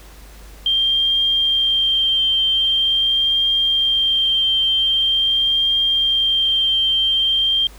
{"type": "tone with vibrato", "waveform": "sine", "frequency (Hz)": 3172, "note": "G7", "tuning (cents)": 20, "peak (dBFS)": -14, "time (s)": [0.66, 7.67], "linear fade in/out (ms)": 2, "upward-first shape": "triangle", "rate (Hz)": 0.44, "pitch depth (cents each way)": 15, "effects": ["added 50 Hz sine -39 dBFS peak until 7.78 s", "pink hiss -45 dBFS RMS until 7.78 s"]}